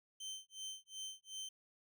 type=tone with tremolo; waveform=25% pulse; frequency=3100 Hz; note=G7; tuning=20 cents flat; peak=-39 dBFS; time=0.2-1.49 s; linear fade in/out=5 ms; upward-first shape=sine; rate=2.7 Hz; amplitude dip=100%; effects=none